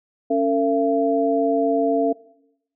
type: tone cluster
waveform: sine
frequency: 278.2 / 453.7 / 677 Hz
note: C#4 / A#4 / E5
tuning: +6 / -47 / +46 cents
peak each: -21 dBFS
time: 0.3-2.13 s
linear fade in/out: 10 ms
effects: noise-tail reverb RT60 0.8 s tail -20 dB re dry